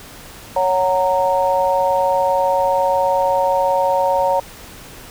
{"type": "chord", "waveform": "sine", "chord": "F# major", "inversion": "second", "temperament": "just", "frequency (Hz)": [555, 740, 925], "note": ["C#5", "F#5", "A#5"], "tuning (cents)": [2, 0, -14], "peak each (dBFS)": [-17, -21, -17], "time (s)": [0.56, 4.4], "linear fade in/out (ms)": 5, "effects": ["pink hiss -38 dBFS RMS until 5.1 s"]}